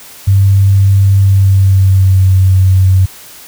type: tone with pitch glide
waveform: sine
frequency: 98 to 94.12 Hz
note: G2 to F#2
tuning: 0 to +30 cents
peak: -4 dBFS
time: 0.27-3.06 s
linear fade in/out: 10 ms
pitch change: -70 cents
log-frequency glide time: 1.19-2.34 s
effects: white hiss -34 dBFS RMS until 3.47 s